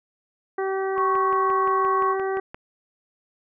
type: harmonic tone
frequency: 384.8 Hz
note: G4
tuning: 32 cents flat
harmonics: 1 / 2 / 3 / 4 / 5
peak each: -24 / -30 / -34 / -36 / -38 dBFS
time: 0.58-2.4 s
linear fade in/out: 5 ms
type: tone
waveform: sine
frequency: 1108.7 Hz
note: C#6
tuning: in tune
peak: -20 dBFS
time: 0.95-2.16 s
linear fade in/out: 50 ms
type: click train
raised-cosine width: 0.5 ms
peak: -21 dBFS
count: 10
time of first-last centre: 0.98-2.545 s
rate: 5.75 Hz
effects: none